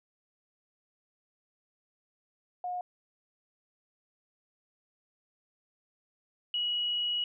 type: tone pair in turn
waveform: sine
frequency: 720 / 2914 Hz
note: F#5 / F#7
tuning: -47 / -27 cents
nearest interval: 2 octaves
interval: 2420 cents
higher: second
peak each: -32 / -28 dBFS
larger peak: second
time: 2.64-2.81 / 6.54-7.24 s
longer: second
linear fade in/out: 2 ms
effects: none